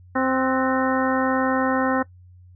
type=harmonic tone with a mistuned harmonic; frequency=261.6 Hz; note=C4; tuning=in tune; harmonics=1 / 2 / 3 / 4 / 5 / 6 / 7; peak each=-22 / -25 / -27 / -28 / -29 / -30 / -30 dBFS; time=0.15-2.03 s; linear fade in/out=10 ms; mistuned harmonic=6; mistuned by=-78 cents; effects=noise-tail reverb RT60 0.1 s tail -20 dB re dry + added 90 Hz sine -45 dBFS peak until 2.55 s